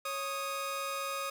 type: tone pair together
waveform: sawtooth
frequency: 550.4 / 1244.5 Hz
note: C#5 / D#6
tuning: -12 / 0 cents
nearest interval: octave + major second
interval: 1412 cents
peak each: -35 / -32 dBFS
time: 0.05-1.3 s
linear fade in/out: 5 ms
effects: none